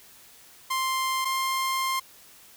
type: tone pair in turn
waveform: sawtooth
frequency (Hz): 1050 / 1056.1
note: C6 / C6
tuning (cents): +6 / +16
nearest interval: unison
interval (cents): 10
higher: second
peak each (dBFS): -21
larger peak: neither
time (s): 0.7-1.25 / 1.25-2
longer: second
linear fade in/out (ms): 10
effects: white hiss -52 dBFS RMS until 2.56 s